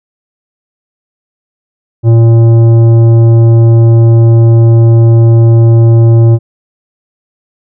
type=tone with tanh clipping; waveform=triangle; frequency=115 Hz; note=A#2; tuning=23 cents flat; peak=-3 dBFS; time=2.03-6.39 s; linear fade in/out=50 ms; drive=15 dB; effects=none